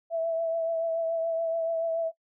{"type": "tone with vibrato", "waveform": "sine", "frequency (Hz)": 659.3, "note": "E5", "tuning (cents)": 0, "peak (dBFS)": -25, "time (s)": [0.1, 2.12], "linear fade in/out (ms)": 50, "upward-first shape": "triangle", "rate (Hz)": 7, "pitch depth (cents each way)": 28, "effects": ["noise-tail reverb RT60 0.1 s tail -23 dB re dry"]}